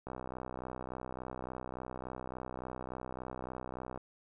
click train, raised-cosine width 1 ms, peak -27 dBFS, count 249, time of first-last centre 0.07-3.976 s, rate 63.5 Hz, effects none

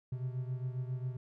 triangle beating tone pair, 125.6 / 133 Hz, B2 / C3, +30 / +29 cents, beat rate 7.4 Hz, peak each -34 / -39 dBFS, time 0.12-1.17 s, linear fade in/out 5 ms, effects none

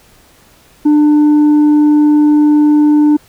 sine tone with tanh clipping, 298.2 Hz, D4, 27 cents sharp, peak -6 dBFS, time 0.85-3.17 s, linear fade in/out 10 ms, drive 3 dB, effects pink hiss -46 dBFS RMS until 3.28 s

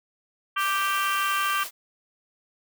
harmonic tone, 391.7 Hz, G4, 1 cent flat, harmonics 3 / 4 / 5 / 6 / 7 / 8, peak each -25 / -29 / -38 / -36 / -33 / -34 dBFS, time 0.56-1.64 s, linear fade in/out 10 ms
white high-pass noise, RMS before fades -35 dBFS, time 0.57-1.71 s, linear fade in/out 50 ms, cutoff 420 Hz, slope 12 dB/octave
effects none

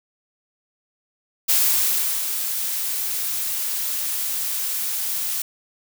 blue noise with ADSR envelope, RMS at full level -17 dBFS, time 1.48-5.42 s, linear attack 17 ms, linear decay 740 ms, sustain -8 dB, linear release 4 ms, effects none

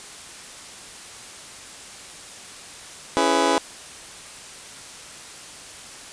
20% pulse chord, C# minor seventh, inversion none, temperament just, 277.2 / 332.6 / 415.8 / 498.9 Hz, C#4 / E4 / G#4 / B4, 0 / +16 / +2 / +17 cents, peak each -19 dBFS, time 3.17-3.58 s, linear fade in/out 0 ms, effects white hiss -40 dBFS RMS until 6.12 s + resampled to 22050 Hz

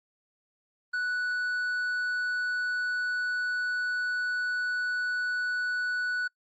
sine tone with tanh clipping, 1480 Hz, F#6, in tune, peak -28 dBFS, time 0.93-6.28 s, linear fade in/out 10 ms, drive 5 dB, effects noise-tail reverb RT60 0.1 s tail -26 dB re dry + Opus 32 kbps

